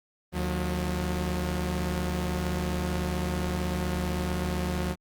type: tone pair together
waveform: sawtooth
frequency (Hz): 75.7 / 180.05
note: D#2 / F#3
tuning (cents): -47 / -47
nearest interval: octave + minor third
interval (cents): 1500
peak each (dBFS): -26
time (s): 0.32-4.96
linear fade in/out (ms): 50
effects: Opus 24 kbps